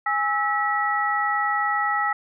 sine tone cluster, 825 / 1306 / 1936 Hz, G#5 / E6 / B6, -12 / -17 / -35 cents, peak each -25 / -24 / -25 dBFS, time 0.06-2.13 s, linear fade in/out 5 ms, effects none

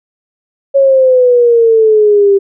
sine exponential sweep, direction down, 554 to 392 Hz, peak -4 dBFS, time 0.74-2.39 s, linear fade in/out 20 ms, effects none

